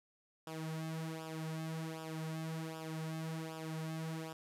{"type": "tone with flanger", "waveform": "sawtooth", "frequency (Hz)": 160, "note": "D#3", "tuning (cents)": 49, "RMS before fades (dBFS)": -42, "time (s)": [0.47, 4.33], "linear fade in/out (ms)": 2, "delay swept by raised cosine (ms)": [0.47, 4.17], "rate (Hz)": 1.3, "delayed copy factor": -0.75, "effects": ["resampled to 32000 Hz", "11-bit"]}